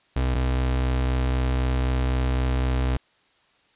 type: tone pair in turn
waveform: 35% pulse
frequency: 63.9 / 63.9 Hz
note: C2 / C2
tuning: -40 / -40 cents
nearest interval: unison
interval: 0 cents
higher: neither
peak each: -19 dBFS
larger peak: neither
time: 0.16-0.35 / 0.35-2.97 s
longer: second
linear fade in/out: 5 ms
effects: white hiss -62 dBFS RMS until 3.75 s + resampled to 8000 Hz